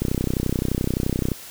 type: click train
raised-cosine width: 3 ms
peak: -9 dBFS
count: 42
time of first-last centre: 0.02-1.317 s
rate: 31.6 Hz
effects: white hiss -40 dBFS RMS until 1.5 s